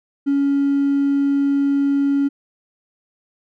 triangle tone with hard clipping, 280 Hz, C#4, 18 cents sharp, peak -15 dBFS, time 0.26-2.29 s, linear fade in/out 20 ms, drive 4 dB, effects none

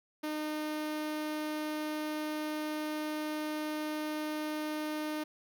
sawtooth tone with notch filter, 305.5 Hz, D#4, 32 cents flat, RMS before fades -36 dBFS, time 0.23-5.24 s, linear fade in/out 10 ms, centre 7600 Hz, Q 1.9, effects none

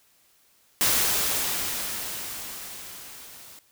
white noise with level ramp, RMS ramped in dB -21 to -47 dBFS, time 0.81-3.59 s, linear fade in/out 0 ms, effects white hiss -62 dBFS RMS until 3.71 s

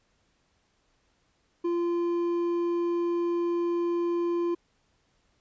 sine tone with hard clipping, 344.4 Hz, F4, 24 cents flat, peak -26 dBFS, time 1.64-4.55 s, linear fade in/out 10 ms, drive 5 dB, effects pink hiss -70 dBFS RMS until 5.4 s + resampled to 16000 Hz

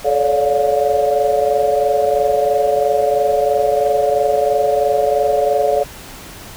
sine tone cluster, 432.6 / 560 / 583 / 709 Hz, A4 / C#5 / D5 / F5, -29 / +18 / -13 / +26 cents, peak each -18 dBFS, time 0.04-5.84 s, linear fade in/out 20 ms, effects pink hiss -35 dBFS RMS until 6.56 s

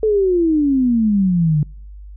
sine exponential sweep, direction down, 443.1 to 145.4 Hz, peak -12 dBFS, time 0.03-1.63 s, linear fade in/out 2 ms, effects noise-tail reverb RT60 0.5 s tail -26 dB re dry + added 50 Hz sine -33 dBFS peak until 2.16 s

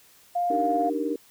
sine tone, 703 Hz, F5, 11 cents sharp, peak -22 dBFS, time 0.35-0.9 s, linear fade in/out 10 ms
sine chord, Eb major seventh, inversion third, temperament just, 291.7 / 311.1 / 388.9 / 466.7 Hz, D4 / Eb4 / G4 / Bb4, -12 / 0 / -14 / +2 cents, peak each -29 / -30 / -33 / -30 dBFS, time 0.5-1.16 s, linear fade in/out 5 ms
effects tanh soft clip ceiling -10 dBFS + white hiss -56 dBFS RMS until 1.3 s

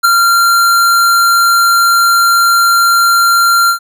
square tone with ADSR envelope, 1381 Hz, F6, 20 cents flat, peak -3 dBFS, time 0.03-3.79 s, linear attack 22 ms, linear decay 3 ms, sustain -4 dB, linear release 98 ms, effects none

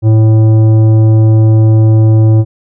triangle tone with tanh clipping, 110 Hz, A2, in tune, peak -5 dBFS, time 0.02-2.45 s, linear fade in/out 50 ms, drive 15 dB, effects none

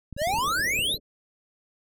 clicks, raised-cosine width 5 ms, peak -25 dBFS, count 10, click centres 0.127 / 0.166 / 0.218 / 0.273 / 0.34 / 0.386 / 0.479 / 0.595 / 0.791 / 0.944 s
square exponential sweep, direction up, 543 to 4261 Hz, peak -24 dBFS, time 0.17-0.98 s, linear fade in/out 50 ms
white low-pass noise, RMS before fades -40 dBFS, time 0.26-1 s, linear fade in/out 50 ms, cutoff 600 Hz, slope 96 dB/octave
effects none

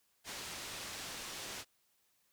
white low-pass noise, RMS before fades -45 dBFS, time 0.24-1.65 s, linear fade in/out 50 ms, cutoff 6400 Hz, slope 12 dB/octave, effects white hiss -75 dBFS RMS until 2.32 s

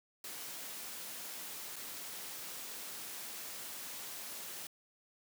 white noise with dropouts, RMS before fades -45 dBFS, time 0.24-4.67 s, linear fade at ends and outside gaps 2 ms, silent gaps 1.759-1.763 s, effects high-pass 150 Hz 12 dB/octave

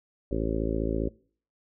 harmonic tone, 55 Hz, A1, in tune, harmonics 1 / 2 / 3 / 4 / 5 / 6 / 7 / 8 / 9 / 10, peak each -31 / -36 / -37 / -37 / -33 / -35 / -33 / -39 / -38 / -38 dBFS, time 0.31-1.09 s, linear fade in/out 5 ms, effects noise-tail reverb RT60 0.5 s tail -24 dB re dry

